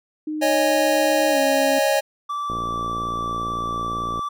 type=tone with pitch glide; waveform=sine; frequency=306.9 to 273.4 Hz; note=D#4 to C#4; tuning=-24 to -24 cents; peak=-24 dBFS; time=0.27-1.79 s; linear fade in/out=5 ms; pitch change=-200 cents; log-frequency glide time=1.3-1.39 s
type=chord; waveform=square; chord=C# suspended second; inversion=none; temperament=equal with one note detuned; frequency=554.4 / 622.3 / 821.1 Hz; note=C#5 / D#5 / G#5; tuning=0 / 0 / -20 cents; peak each=-21 / -22 / -24 dBFS; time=0.41-2.01 s; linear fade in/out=20 ms
type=tone; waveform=triangle; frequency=1163 Hz; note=D6; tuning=17 cents flat; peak=-22 dBFS; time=2.29-4.29 s; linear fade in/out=10 ms
type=click train; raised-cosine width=2 ms; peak=-19 dBFS; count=99; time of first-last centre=2.5-4.193 s; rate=57.9 Hz
effects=none